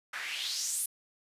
white noise with band-pass filter sweep, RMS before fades -35 dBFS, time 0.13-0.86 s, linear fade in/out 5 ms, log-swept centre 1500 to 11000 Hz, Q 3.3, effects resampled to 32000 Hz

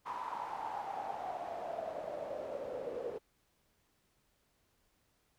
pink noise with band-pass filter sweep, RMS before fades -41 dBFS, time 0.05-3.19 s, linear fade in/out 20 ms, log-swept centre 1000 to 470 Hz, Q 8.2, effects pink hiss -75 dBFS RMS until 5.38 s

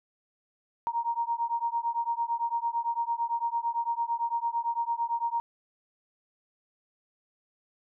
sine beating tone pair, 930 / 938.9 Hz, A#5 / A#5, -4 / +12 cents, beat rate 8.9 Hz, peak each -30 / -30 dBFS, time 0.87-5.4 s, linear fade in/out 0 ms, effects none

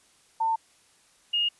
sine tone pair in turn, 898 / 2851 Hz, A5 / F7, +35 / +35 cents, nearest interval octave + minor sixth, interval 2000 cents, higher second, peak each -22 dBFS, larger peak neither, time 0.4-0.56 / 1.33-1.49 s, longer neither, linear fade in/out 10 ms, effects white hiss -61 dBFS RMS until 1.59 s + resampled to 24000 Hz

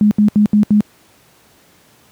sine tone bursts, 209.2 Hz, G#3, 13 cents sharp, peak -7 dBFS, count 5, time 0.01-0.806 s, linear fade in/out 0 ms, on 100 ms, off 74 ms, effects pink hiss -50 dBFS RMS until 2.11 s + high-pass 100 Hz 12 dB/octave

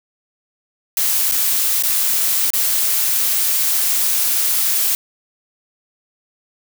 blue noise with dropouts, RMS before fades -17 dBFS, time 0.97-4.95 s, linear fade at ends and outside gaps 1 ms, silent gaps 1.314-1.32 / 1.825-1.835 / 2.504-2.534 s, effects none

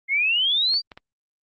sine exponential sweep, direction up, 2100 to 4754 Hz, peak -18 dBFS, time 0.08-0.82 s, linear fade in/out 50 ms
clicks, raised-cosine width 0.3 ms, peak -24 dBFS, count 3, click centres 0.741 / 0.918 / 0.975 s
effects Opus 48 kbps

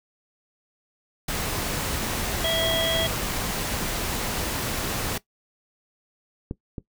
pink noise, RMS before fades -28 dBFS, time 1.28-5.18 s, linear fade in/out 5 ms
harmonic tone, 656 Hz, E5, 9 cents flat, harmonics 1 / 3 / 5, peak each -25 / -33 / -25 dBFS, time 2.44-3.07 s, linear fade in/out 5 ms
clicks, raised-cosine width 3 ms, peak -23 / -16 / -19 dBFS, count 3, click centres 4.521 / 6.511 / 6.782 s
effects noise-tail reverb RT60 0.1 s tail -18 dB re dry

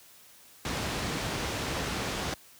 pink low-pass noise, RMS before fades -32 dBFS, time 0.65-2.34 s, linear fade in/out 2 ms, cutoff 6500 Hz, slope 12 dB/octave, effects white hiss -55 dBFS RMS until 2.59 s + high-pass 60 Hz 12 dB/octave

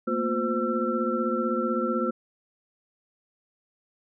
sine tone cluster, 225.1 / 240.9 / 355.8 / 515 / 1342 Hz, A3 / B3 / F4 / C5 / E6, +40 / -43 / +32 / -28 / +31 cents, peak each -30 dBFS, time 0.07-2.11 s, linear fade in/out 10 ms, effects none

